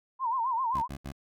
sine tone with vibrato, 980 Hz, B5, 14 cents flat, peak -26 dBFS, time 0.19-0.88 s, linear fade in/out 50 ms, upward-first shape sine, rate 7.6 Hz, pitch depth 150 cents each way
15% pulse tone bursts, 69.4 Hz, C#2, 3 cents sharp, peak -30 dBFS, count 3, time 0.74-1.122 s, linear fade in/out 10 ms, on 78 ms, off 74 ms
effects none

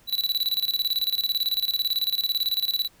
square tone with tremolo, 3951 Hz, B7, in tune, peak -21 dBFS, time 0.07-2.89 s, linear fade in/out 50 ms, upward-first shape square, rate 18 Hz, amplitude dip 80%, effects pink hiss -58 dBFS RMS until 3 s

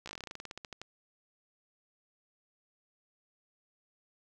slowing click train, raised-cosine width 0.2 ms, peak -25 dBFS, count 19, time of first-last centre 0.06-0.816 s, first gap 15 ms, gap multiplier 1.11, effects none

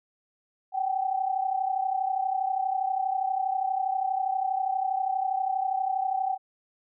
sine tone pair together, 758 / 790.4 Hz, F#5 / G5, +42 / +14 cents, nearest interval minor second, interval 72 cents, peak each -26 / -30 dBFS, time 0.72-6.38 s, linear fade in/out 50 ms, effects none

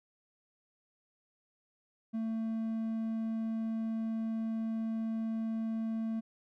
triangle tone, 223.7 Hz, A3, 29 cents sharp, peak -30 dBFS, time 2.13-6.21 s, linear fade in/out 20 ms, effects none

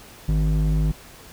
square tone with band-pass filter, 51.91 Hz, G#1, in tune, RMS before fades -20 dBFS, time 0.28-0.92 s, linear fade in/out 10 ms, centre 110 Hz, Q 8.2, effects pink hiss -45 dBFS RMS until 1.32 s

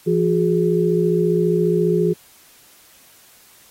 sine tone cluster, 170 / 364.3 / 419 Hz, F3 / F#4 / G#4, -46 / -27 / +15 cents, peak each -19 dBFS, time 0.06-2.14 s, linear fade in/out 20 ms, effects white hiss -50 dBFS RMS until 3.7 s + AAC 48 kbps

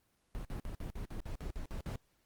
brown noise bursts, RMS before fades -40 dBFS, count 11, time 0.35-1.958 s, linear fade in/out 0 ms, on 98 ms, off 53 ms, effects pink hiss -75 dBFS RMS until 2.25 s + Opus 24 kbps

